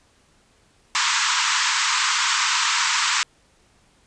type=band-pass noise; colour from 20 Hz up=pink; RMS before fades=-21 dBFS; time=0.95-3.23 s; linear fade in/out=0 ms; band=920 to 7900 Hz; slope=96 dB/octave; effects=pink hiss -59 dBFS RMS until 4.06 s + resampled to 22050 Hz